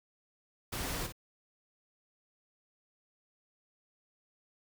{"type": "noise with echo", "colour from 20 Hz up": "pink", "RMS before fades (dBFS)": -37, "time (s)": [0.72, 1.07], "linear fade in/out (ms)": 10, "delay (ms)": 54, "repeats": 1, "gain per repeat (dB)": -8, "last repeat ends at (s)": 1.124, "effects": []}